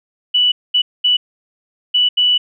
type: tone bursts at uneven times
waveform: sine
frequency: 2960 Hz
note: F#7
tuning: in tune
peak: -10 dBFS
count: 5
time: 0.34-0.52 / 0.74-0.82 / 1.04-1.17 / 1.94-2.09 / 2.17-2.38 s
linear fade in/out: 10 ms
effects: none